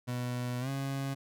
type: tone with pitch glide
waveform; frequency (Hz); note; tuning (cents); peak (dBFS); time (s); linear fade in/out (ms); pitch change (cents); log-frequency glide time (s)
30% pulse; 123.3 to 136.81; B2 to C#3; -2 to -22; -30; 0.07-1.15; 20; +180; 0.6-0.69
effects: none